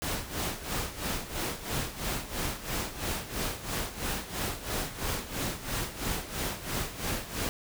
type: noise with tremolo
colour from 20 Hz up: pink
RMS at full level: -31 dBFS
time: 0.02-7.49 s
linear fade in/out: 0 ms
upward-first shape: sine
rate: 3 Hz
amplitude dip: 75%
effects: none